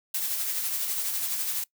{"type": "noise with tremolo", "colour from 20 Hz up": "blue", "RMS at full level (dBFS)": -28, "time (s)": [0.14, 1.64], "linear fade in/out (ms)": 5, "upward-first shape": "sine", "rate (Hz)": 12, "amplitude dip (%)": 35, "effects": ["noise-tail reverb RT60 0.1 s tail -21 dB re dry"]}